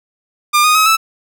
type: tone with pitch steps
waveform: sawtooth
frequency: 1200 / 1236.6 / 1274.3 / 1313.2 Hz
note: D6 / D#6 / D#6 / E6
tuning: +37 / -11 / +41 / -7 cents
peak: -5 dBFS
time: 0.53-0.97 s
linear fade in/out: 20 ms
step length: 110 ms
effects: none